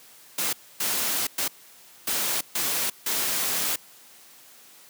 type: noise bursts at uneven times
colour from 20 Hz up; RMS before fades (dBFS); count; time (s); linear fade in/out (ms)
white; -26; 6; 0.38-0.53 / 0.8-1.27 / 1.38-1.48 / 2.07-2.41 / 2.55-2.9 / 3.06-3.76; 5
effects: white hiss -51 dBFS RMS until 4.89 s + high-pass 150 Hz 12 dB/octave